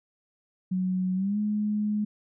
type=tone with pitch glide; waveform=sine; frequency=185 to 210.1 Hz; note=F#3 to G#3; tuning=0 to +20 cents; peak=-24 dBFS; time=0.71-2.05 s; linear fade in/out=10 ms; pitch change=+220 cents; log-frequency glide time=1.15-1.38 s; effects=none